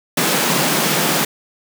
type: high-pass noise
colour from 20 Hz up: pink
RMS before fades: -17 dBFS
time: 0.17-1.25 s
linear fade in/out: 5 ms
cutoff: 140 Hz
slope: 96 dB/octave
effects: none